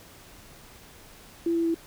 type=tone with pitch steps; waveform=sine; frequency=336.7 / 334 / 331.3 Hz; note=E4 / E4 / E4; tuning=+37 / +23 / +9 cents; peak=-22 dBFS; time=1.46-1.745 s; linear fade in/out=5 ms; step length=95 ms; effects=pink hiss -50 dBFS RMS until 1.86 s